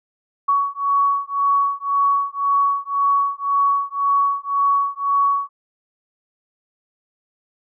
sine beating tone pair, 1121 / 1122.9 Hz, C#6 / C#6, +19 / +22 cents, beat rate 1.9 Hz, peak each -19 dBFS, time 0.48-5.49 s, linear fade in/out 10 ms, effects none

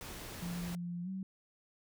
pink noise, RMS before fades -46 dBFS, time 0.01-0.75 s, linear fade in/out 0 ms
sine tone with pitch glide, 174.3 to 190.08 Hz, F3 to F#3, -3 to +47 cents, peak -37 dBFS, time 0.42-1.23 s, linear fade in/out 2 ms, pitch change +150 cents, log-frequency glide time 1.03-1.09 s
effects none

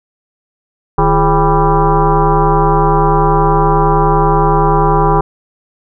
sine tone with frequency modulation, 415.3 Hz, G#4, in tune, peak -7 dBFS, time 0.98-5.21 s, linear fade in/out 5 ms, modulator 190 Hz, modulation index 3.8, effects none

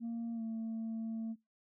sine tone with pitch glide, 231.7 to 224.6 Hz, A#3 to A3, -10 to +36 cents, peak -34 dBFS, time 0-1.36 s, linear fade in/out 50 ms, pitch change -54 cents, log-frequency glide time 0.34-0.42 s, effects noise-tail reverb RT60 0.2 s tail -26 dB re dry + tanh soft clip ceiling -35 dBFS

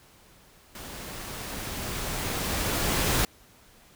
pink noise with level ramp, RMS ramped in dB -41 to -24 dBFS, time 0.75-3.25 s, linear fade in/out 2 ms, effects pink hiss -56 dBFS RMS until 3.95 s

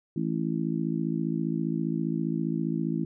harmonic tone, 55 Hz, A1, in tune, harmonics 3 / 4 / 5 / 6, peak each -30 / -31 / -32 / -33 dBFS, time 0.16-3.05 s, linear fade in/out 5 ms, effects none

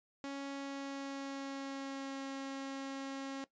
sawtooth tone with pitch glide, 277.2 to 271.8 Hz, C#4 to C#4, 0 to -34 cents, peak -36 dBFS, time 0.24-3.44 s, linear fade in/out 0 ms, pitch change -34 cents, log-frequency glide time 0.48-2.22 s, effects noise-tail reverb RT60 0.1 s tail -17 dB re dry + resampled to 16000 Hz

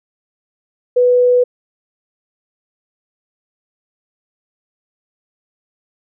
sine tone, 493.9 Hz, B4, in tune, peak -8 dBFS, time 0.96-1.44 s, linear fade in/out 10 ms, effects none

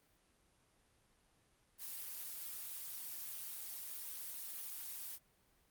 blue noise with amplitude modulation, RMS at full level -45 dBFS, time 1.78-5.19 s, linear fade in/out 50 ms, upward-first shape sine, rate 169 Hz, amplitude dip 25%, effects pink hiss -73 dBFS RMS until 5.7 s + Opus 32 kbps

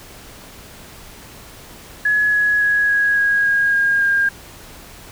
sine tone with pitch steps, 1691 / 1679.3 / 1667.7 / 1656.2 / 1644.8 / 1633.4 / 1622.1 / 1610.9 Hz, G#6 / G#6 / G#6 / G#6 / G#6 / G#6 / G#6 / G6, +31 / +19 / +7 / -5 / -17 / -29 / -41 / +47 cents, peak -13 dBFS, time 2.05-4.29 s, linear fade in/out 5 ms, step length 280 ms, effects pink hiss -40 dBFS RMS until 5.11 s

